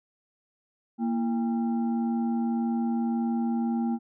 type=tone with frequency modulation; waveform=sine; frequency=233.1 Hz; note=A#3; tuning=in tune; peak=-24 dBFS; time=0.98-3.99 s; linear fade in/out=50 ms; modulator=568 Hz; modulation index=0.5; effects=none